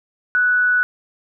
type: tone with amplitude modulation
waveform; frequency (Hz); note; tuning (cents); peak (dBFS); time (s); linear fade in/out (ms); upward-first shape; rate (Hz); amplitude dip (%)
sine; 1480; F#6; 0; -12; 0.35-0.83; 0; sine; 203; 25
effects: none